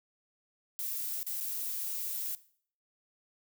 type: noise with dropouts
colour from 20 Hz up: violet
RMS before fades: -36 dBFS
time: 0.79-2.35 s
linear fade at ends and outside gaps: 0 ms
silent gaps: 1.23-1.266 / 1.403-1.409 s
effects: noise-tail reverb RT60 0.5 s tail -17 dB re dry